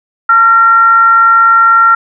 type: tone with frequency modulation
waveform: sine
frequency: 1371 Hz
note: F6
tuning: 32 cents flat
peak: -3 dBFS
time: 0.29-1.95 s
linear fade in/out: 5 ms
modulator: 481 Hz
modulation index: 0.3
effects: none